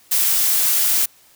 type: noise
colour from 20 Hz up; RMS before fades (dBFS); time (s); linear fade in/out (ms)
blue; -17; 0.11-1.06; 10
effects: white hiss -52 dBFS RMS until 1.35 s